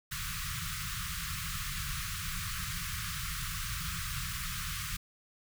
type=band-stop noise; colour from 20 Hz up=pink; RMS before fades=-37 dBFS; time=0.11-4.97 s; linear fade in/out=10 ms; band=180 to 1100 Hz; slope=96 dB/octave; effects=none